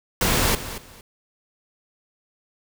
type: noise with echo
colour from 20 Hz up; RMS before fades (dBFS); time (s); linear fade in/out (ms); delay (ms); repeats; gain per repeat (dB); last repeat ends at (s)
pink; -20; 0.21-0.55; 2; 230; 2; -13; 1.01
effects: none